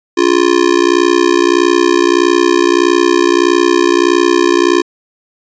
square tone with amplitude modulation, 349.2 Hz, F4, in tune, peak -4 dBFS, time 0.17-4.82 s, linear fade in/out 10 ms, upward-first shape sine, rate 61.6 Hz, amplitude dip 100%, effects resampled to 16000 Hz

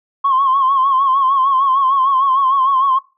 sine tone with vibrato, 1074 Hz, C6, 45 cents sharp, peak -10 dBFS, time 0.24-2.99 s, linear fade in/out 10 ms, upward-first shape sine, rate 6.6 Hz, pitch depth 72 cents each way, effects noise-tail reverb RT60 0.3 s tail -21 dB re dry + tanh soft clip ceiling -6 dBFS

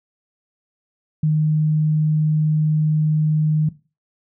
sine tone, 154.1 Hz, D#3, 16 cents flat, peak -14 dBFS, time 1.23-3.69 s, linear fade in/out 5 ms, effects noise-tail reverb RT60 0.3 s tail -17 dB re dry

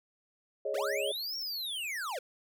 sine chord, Ab suspended fourth, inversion none, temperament equal, 415.3 / 554.4 / 622.3 Hz, Ab4 / Db5 / Eb5, 0 / 0 / 0 cents, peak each -36 / -34 / -36 dBFS, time 0.65-1.12 s, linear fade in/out 5 ms
square linear two-way sweep, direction up then down, 351.8 to 5588 to 447.2 Hz, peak -35 dBFS, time 0.74-2.19 s, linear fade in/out 5 ms, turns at 1.37 s
effects none

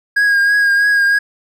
triangle tone with vibrato, 1636 Hz, G#6, 26 cents flat, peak -8 dBFS, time 0.16-1.19 s, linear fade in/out 10 ms, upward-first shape triangle, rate 3.1 Hz, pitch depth 31 cents each way, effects none

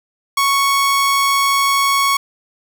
sawtooth tone, 1108.7 Hz, C#6, in tune, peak -9 dBFS, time 0.37-2.17 s, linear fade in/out 5 ms, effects none

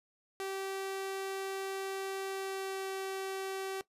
sawtooth tone with pitch glide, 387 to 384.8 Hz, G4 to G4, -22 to -32 cents, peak -32 dBFS, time 0.4-3.81 s, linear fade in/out 0 ms, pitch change -10 cents, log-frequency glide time 2.26-2.89 s, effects noise-tail reverb RT60 0.1 s tail -18 dB re dry + resampled to 32000 Hz

